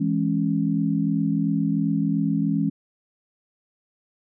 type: chord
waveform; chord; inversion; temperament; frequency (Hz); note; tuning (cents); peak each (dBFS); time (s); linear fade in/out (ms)
sine; C# minor; first; equal with one note detuned; 164.81 / 207.7 / 275; E3 / G#3 / C#4; 0 / 0 / -14; -24; 0-2.7; 10
effects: none